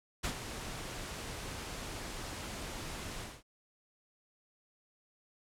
pink noise with ADSR envelope, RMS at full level -33 dBFS, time 0.23-3.43 s, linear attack 17 ms, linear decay 79 ms, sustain -9 dB, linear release 230 ms, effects low-pass 10000 Hz 12 dB/octave

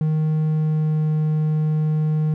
triangle tone with pitch glide, 155.56 to 154.4 Hz, D#3 to D#3, 0 to -13 cents, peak -15 dBFS, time 0.01-2.34 s, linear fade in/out 2 ms, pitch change -13 cents, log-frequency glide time 0.46-1.12 s, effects none

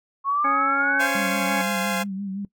sine exponential sweep, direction up, 1093 to 1600 Hz, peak -19 dBFS, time 0.24-1.09 s, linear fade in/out 50 ms
harmonic tone, 277.2 Hz, C#4, in tune, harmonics 1 / 2 / 3 / 4 / 5 / 6 / 8, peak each -30 / -33 / -29 / -36 / -38 / -31 / -31 dBFS, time 0.44-1.62 s, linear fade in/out 10 ms
15% pulse chord, F minor, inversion second, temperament equal with one note detuned, 523.3 / 687.6 / 830.6 Hz, C5 / F5 / Ab5, 0 / -27 / 0 cents, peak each -22 dBFS, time 0.99-2.04 s, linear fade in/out 20 ms
sine tone with vibrato, 196 Hz, G3, in tune, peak -27 dBFS, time 1.15-2.45 s, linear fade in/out 2 ms, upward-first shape sine, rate 5.8 Hz, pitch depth 57 cents each way
effects noise-tail reverb RT60 0.1 s tail -20 dB re dry

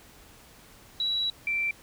sine tone pair in turn, 3906 / 2345 Hz, B7 / D7, -20 / -3 cents, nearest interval major sixth, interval 883 cents, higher first, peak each -25 dBFS, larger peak neither, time 1-1.3 / 1.47-1.71 s, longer first, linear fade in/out 2 ms, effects pink hiss -53 dBFS RMS until 1.82 s

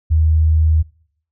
sine tone, 78.9 Hz, D#2, 25 cents sharp, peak -10 dBFS, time 0.1-0.83 s, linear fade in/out 20 ms, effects noise-tail reverb RT60 0.6 s tail -23 dB re dry

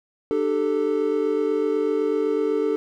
triangle chord, D suspended fourth, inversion none, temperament equal with one note detuned, 300.7 / 392 / 440 Hz, D4 / G4 / A4, +41 / 0 / 0 cents, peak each -24 / -24 / -20 dBFS, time 0.31-2.76 s, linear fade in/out 0 ms, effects none

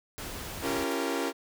pink noise, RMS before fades -39 dBFS, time 0.18-0.84 s, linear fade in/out 0 ms
sawtooth chord, G half-diminished seventh, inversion second, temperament equal with one note detuned, 277.2 / 340.9 / 392 / 466.2 Hz, Db4 / F4 / G4 / Bb4, 0 / -42 / 0 / 0 cents, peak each -29 / -30 / -32 / -30 dBFS, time 0.61-1.33 s, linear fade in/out 50 ms
white noise with exponential decay, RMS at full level -39 dBFS, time 0.91-1 s, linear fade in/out 5 ms, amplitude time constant 18 ms
effects none

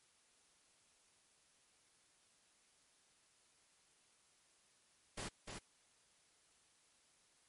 pink noise with echo, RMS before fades -45 dBFS, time 5.17-5.29 s, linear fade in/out 10 ms, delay 300 ms, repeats 1, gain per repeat -4 dB, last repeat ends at 5.59 s, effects white hiss -72 dBFS RMS until 7.48 s + MP3 48 kbps

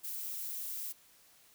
violet noise, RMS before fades -40 dBFS, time 0.03-0.93 s, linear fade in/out 20 ms, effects white hiss -63 dBFS RMS until 1.54 s

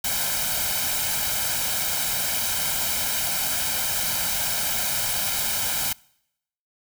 white noise with comb filter, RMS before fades -25 dBFS, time 0.04-5.93 s, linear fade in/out 5 ms, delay 1.3 ms, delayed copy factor +0.7, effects noise-tail reverb RT60 0.8 s tail -25 dB re dry

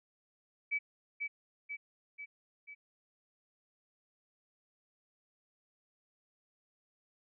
sine tone with echo, 2293 Hz, D7, 42 cents flat, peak -30 dBFS, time 0.71-0.79 s, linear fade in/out 20 ms, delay 490 ms, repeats 4, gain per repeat -4 dB, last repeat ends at 2.75 s, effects none

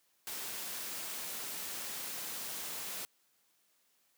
white noise, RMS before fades -41 dBFS, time 0.27-3.05 s, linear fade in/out 0 ms, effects white hiss -73 dBFS RMS until 4.17 s + high-pass 150 Hz 12 dB/octave

